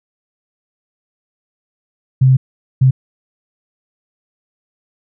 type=tone bursts at uneven times; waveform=sine; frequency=130.81 Hz; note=C3; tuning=in tune; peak=-6 dBFS; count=2; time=2.21-2.37 / 2.81-2.91 s; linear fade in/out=10 ms; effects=none